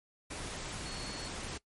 sine tone in noise, 4358 Hz, C#8, 30 cents flat, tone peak -45 dBFS, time 0.85-1.29 s, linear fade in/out 10 ms, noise pink, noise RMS -41 dBFS, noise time 0.3-1.58 s, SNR -7 dB, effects noise-tail reverb RT60 0.1 s tail -20 dB re dry + MP3 48 kbps

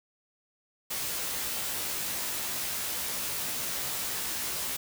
white noise with comb filter, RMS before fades -33 dBFS, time 0.9-4.77 s, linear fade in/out 10 ms, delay 16 ms, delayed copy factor +0.85, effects none

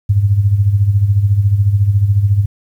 sine tone with tremolo, 100.9 Hz, G#2, 49 cents flat, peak -6 dBFS, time 0.09-2.46 s, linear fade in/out 10 ms, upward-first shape sine, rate 14 Hz, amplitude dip 65%, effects 8-bit

